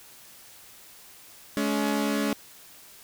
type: tone pair together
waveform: sawtooth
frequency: 211.9 / 282 Hz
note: G#3 / C#4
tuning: +35 / +30 cents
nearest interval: perfect fourth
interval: 495 cents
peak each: -23 dBFS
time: 1.57-2.33 s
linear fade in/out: 0 ms
effects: white hiss -50 dBFS RMS until 3.03 s